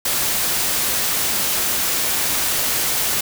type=noise; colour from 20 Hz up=white; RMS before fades=-20 dBFS; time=0.05-3.21 s; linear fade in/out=5 ms; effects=none